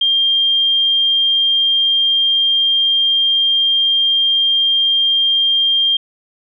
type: tone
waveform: sine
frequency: 3198 Hz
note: G7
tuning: 34 cents sharp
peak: -11 dBFS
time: 0.01-5.97 s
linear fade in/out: 5 ms
effects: none